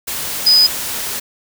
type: tone in noise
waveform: sine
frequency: 4992 Hz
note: D#8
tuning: 5 cents sharp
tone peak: -7 dBFS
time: 0.46-0.67 s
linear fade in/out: 10 ms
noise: white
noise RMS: -23 dBFS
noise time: 0.07-1.2 s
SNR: +13 dB
effects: none